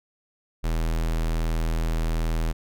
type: tone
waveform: square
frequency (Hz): 40.63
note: E1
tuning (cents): -24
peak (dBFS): -23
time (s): 0.63-2.53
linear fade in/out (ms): 20
effects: none